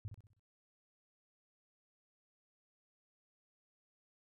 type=tone with echo; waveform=sine; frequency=103.83 Hz; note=G#2; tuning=in tune; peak=-39 dBFS; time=0.05-0.08 s; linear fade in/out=0 ms; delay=63 ms; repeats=5; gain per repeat=-7 dB; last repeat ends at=0.395 s; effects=none